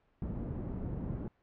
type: low-pass noise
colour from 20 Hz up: white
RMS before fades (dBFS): -38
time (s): 0.22-1.28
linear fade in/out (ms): 2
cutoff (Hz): 200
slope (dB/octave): 12
effects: pink hiss -72 dBFS RMS until 1.42 s + low-pass 2000 Hz 12 dB/octave